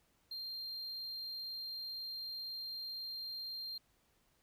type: tone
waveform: triangle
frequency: 4186 Hz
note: C8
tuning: in tune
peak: -40 dBFS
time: 0.31-3.78 s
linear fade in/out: 5 ms
effects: pink hiss -74 dBFS RMS until 4.42 s